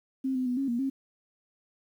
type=tone with pitch steps; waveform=sine; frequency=264.8 / 255.9 / 247.6 / 273.1 / 237.4 / 269.5 Hz; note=C4 / C4 / B3 / C#4 / A#3 / C#4; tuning=+21 / -38 / +5 / -26 / +32 / -49 cents; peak=-26 dBFS; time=0.24-0.9 s; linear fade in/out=10 ms; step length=110 ms; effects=10-bit